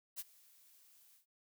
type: noise with ADSR envelope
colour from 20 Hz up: blue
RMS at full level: -41 dBFS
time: 0.16-1.26 s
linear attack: 36 ms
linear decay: 33 ms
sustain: -24 dB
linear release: 120 ms
effects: none